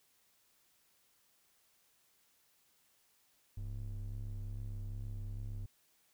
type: ring-modulated tone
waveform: triangle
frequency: 67.6 Hz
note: C#2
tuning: 43 cents flat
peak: -34 dBFS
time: 3.57-5.66 s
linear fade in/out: 5 ms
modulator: 33.2 Hz
effects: white hiss -72 dBFS RMS until 6.13 s